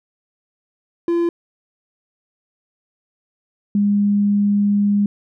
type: tone pair in turn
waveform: triangle / sine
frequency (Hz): 341.4 / 203.8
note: F4 / G#3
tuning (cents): -39 / -32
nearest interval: major sixth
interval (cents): 893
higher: first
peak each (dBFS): -13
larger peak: neither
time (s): 1.08-1.29 / 3.75-5.06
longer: second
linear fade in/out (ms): 2
effects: none